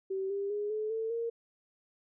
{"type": "tone with pitch steps", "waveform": "sine", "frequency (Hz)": [384.1, 398.8, 414.1, 429.9, 446.3, 463.4], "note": ["G4", "G4", "G#4", "A4", "A4", "A#4"], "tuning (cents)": [-35, 30, -5, -40, 25, -10], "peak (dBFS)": -31, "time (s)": [0.1, 1.3], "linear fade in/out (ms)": 10, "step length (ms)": 200, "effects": []}